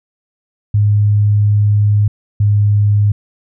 sine tone pair in turn, 103.83 / 103.32 Hz, G#2 / G#2, 0 / -8 cents, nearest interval unison, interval 8 cents, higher first, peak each -8 dBFS, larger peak neither, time 0.74-2.08 / 2.4-3.12 s, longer first, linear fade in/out 5 ms, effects none

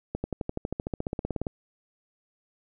accelerating click train, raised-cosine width 2 ms, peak -16 dBFS, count 20, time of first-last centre 0.15-1.468 s, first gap 90 ms, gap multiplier 0.97, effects none

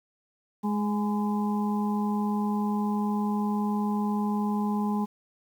harmonic tone with a mistuned harmonic, 208.4 Hz, G#3, 6 cents sharp, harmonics 1 / 2 / 4 / 5, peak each -25 / -37 / -34 / -37 dBFS, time 0.63-5.06 s, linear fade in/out 20 ms, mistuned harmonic 5, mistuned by -36 cents, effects 9-bit

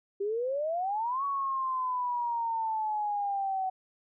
sine exponential two-way sweep, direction up then down, 389.4 to 1126 to 750 Hz, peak -28 dBFS, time 0.2-3.7 s, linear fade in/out 10 ms, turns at 1.24 s, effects none

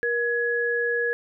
sine tone pair together, 474.3 / 1680 Hz, A#4 / G#6, +30 / +19 cents, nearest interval octave + minor seventh, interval 2189 cents, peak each -25 / -24 dBFS, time 0.03-1.13 s, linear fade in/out 0 ms, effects none

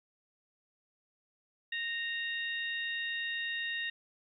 harmonic tone, 928 Hz, A#5, 8 cents flat, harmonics 2 / 3 / 4, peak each -35 / -40 / -41 dBFS, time 1.72-3.9 s, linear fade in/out 5 ms, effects 12-bit

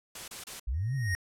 white noise bursts, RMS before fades -41 dBFS, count 3, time 0.15-0.598 s, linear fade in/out 5 ms, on 130 ms, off 29 ms
sine linear two-way sweep, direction up then down, 49.34 to 140 to 82.6 Hz, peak -28 dBFS, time 0.67-1.15 s, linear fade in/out 10 ms, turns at 0.95 s
square tone with exponential growth, 1864.7 Hz, A#6, in tune, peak -29 dBFS, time 0.74-1.15 s, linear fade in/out 0 ms, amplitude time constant 89 ms
effects low-pass 11000 Hz 12 dB/octave

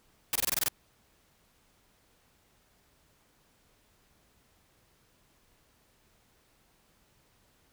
white noise bursts, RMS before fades -28 dBFS, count 8, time 0.33-0.684 s, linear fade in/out 2 ms, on 25 ms, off 22 ms, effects pink hiss -67 dBFS RMS until 7.72 s

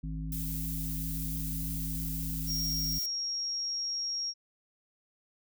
harmonic tone, 53 Hz, G#1, 36 cents sharp, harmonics 1 / 3 / 5, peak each -36 / -37 / -43 dBFS, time 0.03-2.99 s, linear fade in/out 10 ms
violet noise, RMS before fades -39 dBFS, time 0.32-3.06 s, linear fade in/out 2 ms
sine tone, 5588 Hz, F8, in tune, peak -31 dBFS, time 2.46-4.34 s, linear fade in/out 50 ms
effects none

